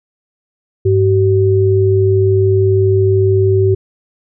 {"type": "tone pair together", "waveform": "sine", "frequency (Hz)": [101.11, 381.4], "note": ["G#2", "G4"], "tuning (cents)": [-46, -47], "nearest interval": "octave + major seventh", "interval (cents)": 2299, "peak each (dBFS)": -11, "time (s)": [0.85, 3.75], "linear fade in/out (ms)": 10, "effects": []}